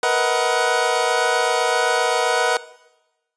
25% pulse chord, B major seventh, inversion third, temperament equal with one note detuned, 466.2 / 493.9 / 631.7 / 740 Hz, A#4 / B4 / D#5 / F#5, 0 / 0 / +26 / 0 cents, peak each -20 / -18 / -20 / -18 dBFS, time 0.03-2.57 s, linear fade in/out 2 ms, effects noise-tail reverb RT60 1.0 s tail -18 dB re dry + resampled to 22050 Hz

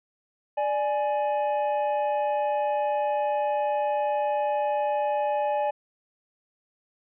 triangle tone pair together, 590 / 837.6 Hz, D5 / G#5, +8 / +15 cents, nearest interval tritone, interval 607 cents, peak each -24 / -24 dBFS, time 0.57-5.71 s, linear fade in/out 10 ms, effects resampled to 8000 Hz

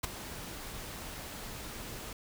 pink noise with ADSR envelope, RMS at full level -29 dBFS, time 0.03-2.13 s, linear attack 13 ms, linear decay 10 ms, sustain -14 dB, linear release 3 ms, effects none

